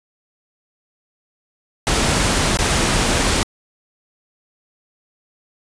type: noise with dropouts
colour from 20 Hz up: pink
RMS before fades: -17 dBFS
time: 1.87-3.43 s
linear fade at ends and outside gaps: 0 ms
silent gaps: 2.571-2.589 s
effects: resampled to 22050 Hz